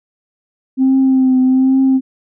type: tone with vibrato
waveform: sine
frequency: 261.6 Hz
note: C4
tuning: in tune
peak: -7 dBFS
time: 0.77-2.01 s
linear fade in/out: 50 ms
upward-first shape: triangle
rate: 1.2 Hz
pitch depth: 34 cents each way
effects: tanh soft clip ceiling -5 dBFS